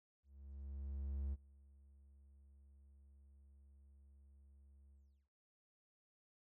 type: tone with ADSR envelope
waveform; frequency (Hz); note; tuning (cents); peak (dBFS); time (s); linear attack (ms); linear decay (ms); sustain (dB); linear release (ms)
triangle; 69; C#2; -7; -36; 0.23-5.29; 1100; 33; -24; 360
effects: none